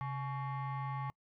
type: tone with frequency modulation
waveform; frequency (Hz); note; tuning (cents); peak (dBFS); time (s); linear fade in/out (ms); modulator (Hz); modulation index
sine; 134.5; C3; +48; -34; 0.01-1.1; 0; 984; 0.95
effects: noise-tail reverb RT60 0.1 s tail -26 dB re dry + tanh soft clip ceiling -33 dBFS